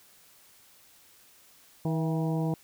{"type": "harmonic tone with a mistuned harmonic", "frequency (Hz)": 160, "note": "D#3", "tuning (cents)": 49, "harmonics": [1, 2, 3, 4, 5, 6], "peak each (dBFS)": [-27, -33, -37, -39, -41, -43], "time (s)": [1.85, 2.54], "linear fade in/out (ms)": 2, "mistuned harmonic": 4, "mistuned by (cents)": 57, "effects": ["white hiss -58 dBFS RMS until 2.63 s"]}